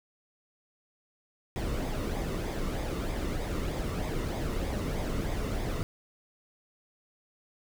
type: noise with flanger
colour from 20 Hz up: brown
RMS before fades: -32 dBFS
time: 1.56-5.83 s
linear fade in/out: 0 ms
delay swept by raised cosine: 0.69 to 1.27 ms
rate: 3.2 Hz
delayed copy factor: -0.5
effects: none